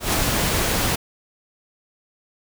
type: noise with ADSR envelope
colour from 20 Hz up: pink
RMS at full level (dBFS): -19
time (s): 0-0.96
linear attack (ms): 130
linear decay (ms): 19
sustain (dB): -2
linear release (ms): 11
effects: none